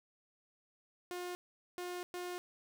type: tone bursts at uneven times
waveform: sawtooth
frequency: 356.9 Hz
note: F4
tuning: 38 cents sharp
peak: -36 dBFS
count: 3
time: 1.11-1.35 / 1.78-2.03 / 2.14-2.38 s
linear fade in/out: 0 ms
effects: none